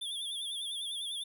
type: tone with vibrato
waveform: square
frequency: 3413 Hz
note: G#7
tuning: 47 cents sharp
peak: -36 dBFS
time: 0.01-1.24 s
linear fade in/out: 10 ms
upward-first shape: sine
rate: 10 Hz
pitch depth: 87 cents each way
effects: none